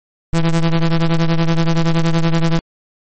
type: ring-modulated tone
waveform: square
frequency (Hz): 83.5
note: E2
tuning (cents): +23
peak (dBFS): -9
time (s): 0.33-2.59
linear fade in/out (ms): 0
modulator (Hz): 78.2
effects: MP3 32 kbps